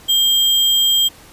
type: tone with sample-and-hold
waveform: sine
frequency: 3200 Hz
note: G7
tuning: 35 cents sharp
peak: -11 dBFS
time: 0.08-1.09 s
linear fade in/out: 20 ms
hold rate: 11025 Hz
effects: pink hiss -43 dBFS RMS until 1.32 s + resampled to 32000 Hz